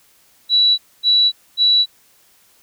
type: tone bursts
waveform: sine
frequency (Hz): 3931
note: B7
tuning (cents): -9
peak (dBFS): -10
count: 3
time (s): 0.49-1.86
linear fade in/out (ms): 50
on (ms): 290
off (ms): 250
effects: white hiss -54 dBFS RMS until 2.62 s